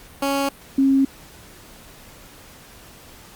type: tone pair in turn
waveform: 15% pulse / sine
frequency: 277.2 / 270.6 Hz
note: C#4 / C#4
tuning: 0 / -42 cents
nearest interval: unison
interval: 42 cents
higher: first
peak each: -13 dBFS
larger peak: neither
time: 0.22-0.49 / 0.78-1.05 s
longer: neither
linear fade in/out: 5 ms
effects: pink hiss -45 dBFS RMS until 3.35 s + Opus 48 kbps